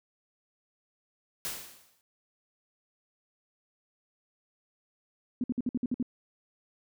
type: noise with exponential decay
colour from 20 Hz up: white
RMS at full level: -33 dBFS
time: 1.45-2.01 s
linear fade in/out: 0 ms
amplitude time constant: 120 ms
type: tone bursts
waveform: sine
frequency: 246.9 Hz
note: B3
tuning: in tune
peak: -26 dBFS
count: 8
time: 5.41-6.027 s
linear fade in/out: 2 ms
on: 29 ms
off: 55 ms
effects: none